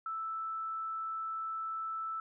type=tone; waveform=sine; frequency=1318.5 Hz; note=E6; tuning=in tune; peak=-35 dBFS; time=0.06-2.2 s; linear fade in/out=2 ms; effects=none